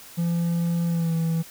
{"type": "tone with pitch glide", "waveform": "triangle", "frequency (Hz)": [170, 164.11], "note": ["F3", "E3"], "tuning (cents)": [-46, -7], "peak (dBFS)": -19, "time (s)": [0.17, 1.43], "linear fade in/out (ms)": 20, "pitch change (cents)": -61, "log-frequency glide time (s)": [0.87, 1.14], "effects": ["white hiss -45 dBFS RMS until 1.5 s"]}